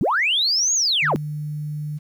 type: linear two-way sweep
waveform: sine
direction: up then down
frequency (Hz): 110 to 6820 to 110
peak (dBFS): -16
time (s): 0.01-1.16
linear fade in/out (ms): 0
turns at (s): 0.74
type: tone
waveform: sine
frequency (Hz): 150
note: D3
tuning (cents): +37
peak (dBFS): -25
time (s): 1.02-1.99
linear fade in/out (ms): 20
effects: tanh soft clip ceiling -11 dBFS + 9-bit